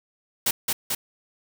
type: noise with echo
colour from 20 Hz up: white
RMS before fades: -22 dBFS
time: 0.46-0.51 s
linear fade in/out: 5 ms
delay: 220 ms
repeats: 2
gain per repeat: -2 dB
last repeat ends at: 0.95 s
effects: none